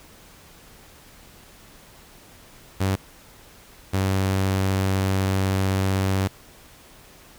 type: tone bursts at uneven times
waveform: sawtooth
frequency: 95.9 Hz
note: G2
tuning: 37 cents flat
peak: -16 dBFS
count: 2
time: 2.8-2.96 / 3.93-6.28 s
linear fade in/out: 10 ms
effects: pink hiss -49 dBFS RMS until 7.38 s